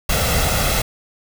pink noise with comb filter, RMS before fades -18 dBFS, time 0.09-0.82 s, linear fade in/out 5 ms, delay 1.5 ms, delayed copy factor +0.6, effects none

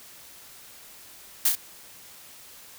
blue noise with echo, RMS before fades -20 dBFS, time 1.45-1.49 s, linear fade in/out 5 ms, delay 32 ms, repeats 2, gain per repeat -4 dB, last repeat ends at 1.554 s, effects white hiss -48 dBFS RMS until 2.78 s

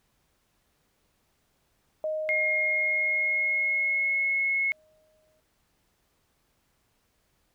sine tone with exponential decay, 622.3 Hz, D#5, in tune, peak -26 dBFS, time 2.04-5.4 s, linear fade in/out 1 ms, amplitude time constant 730 ms
sine tone with pitch glide, 2141 to 2178 Hz, C7 to C#7, +39 to -31 cents, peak -23 dBFS, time 2.29-4.72 s, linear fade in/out 0 ms, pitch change +30 cents, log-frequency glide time 2.58-4.21 s
effects pink hiss -71 dBFS RMS until 7.54 s

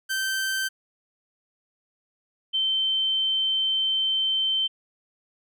sawtooth / sine tone pair in turn, 1553 / 3100 Hz, G6 / G7, -17 / -20 cents, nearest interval octave, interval 1197 cents, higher second, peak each -21 dBFS, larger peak neither, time 0.09-0.69 / 2.53-4.68 s, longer second, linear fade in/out 20 ms, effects none

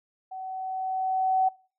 sine tone with level ramp, 755 Hz, F#5, 35 cents sharp, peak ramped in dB -35 to -19 dBFS, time 0.31-1.49 s, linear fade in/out 10 ms, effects noise-tail reverb RT60 0.4 s tail -24 dB re dry

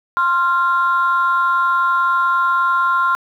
sine tone pair together, 1054 / 1385.5 Hz, C6 / F6, +12 / -14 cents, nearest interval perfect fourth, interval 474 cents, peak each -15 dBFS, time 0.17-3.15 s, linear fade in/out 0 ms, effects tanh soft clip ceiling -7 dBFS + 8-bit

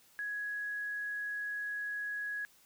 sine tone, 1670 Hz, G#6, 9 cents sharp, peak -35 dBFS, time 0.19-2.45 s, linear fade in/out 0 ms, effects white hiss -64 dBFS RMS until 2.65 s

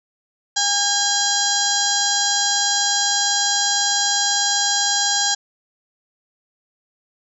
harmonic tone with a mistuned harmonic, 812 Hz, G#5, 39 cents flat, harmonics 1 / 2 / 4 / 5 / 6 / 7 / 8 / 9, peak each -25 / -25 / -25 / -25 / -25 / -25 / -25 / -25 dBFS, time 0.56-5.35 s, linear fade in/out 10 ms, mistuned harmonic 8, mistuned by +29 cents, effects none

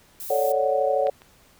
violet noise, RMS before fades -35 dBFS, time 0.2-0.52 s, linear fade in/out 2 ms
sine chord, D major seventh, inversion second, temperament equal, 440 / 554.4 / 587.3 / 740 Hz, A4 / C#5 / D5 / F#5, 0 / 0 / 0 / 0 cents, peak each -27 / -22 / -27 / -25 dBFS, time 0.3-1.1 s, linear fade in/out 5 ms
clicks, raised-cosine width 0.3 ms, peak -21 / -30 dBFS, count 2, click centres 1.07 / 1.219 s
effects pink hiss -56 dBFS RMS until 1.59 s

